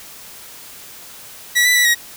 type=tone with pitch steps; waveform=sawtooth; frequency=1942 / 1983 / 1960 / 1895 Hz; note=B6 / B6 / B6 / A#6; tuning=-30 / +7 / -14 / +28 cents; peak=-8 dBFS; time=1.55-1.95 s; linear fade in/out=20 ms; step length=100 ms; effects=white hiss -38 dBFS RMS until 2.16 s